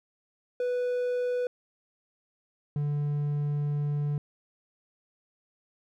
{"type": "tone pair in turn", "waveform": "triangle", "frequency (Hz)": [493.9, 146.16], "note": ["B4", "D3"], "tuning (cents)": [0, -8], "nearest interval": "octave + major sixth", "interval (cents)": 2108, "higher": "first", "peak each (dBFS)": -24, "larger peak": "neither", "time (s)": [[0.6, 1.47], [2.76, 4.18]], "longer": "second", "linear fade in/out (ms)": 2, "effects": []}